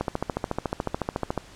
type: click train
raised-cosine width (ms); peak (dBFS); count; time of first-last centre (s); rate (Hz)
1; -11; 20; 0.01-1.377; 13.9
effects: pink hiss -49 dBFS RMS until 1.55 s + low-pass 8000 Hz 12 dB/octave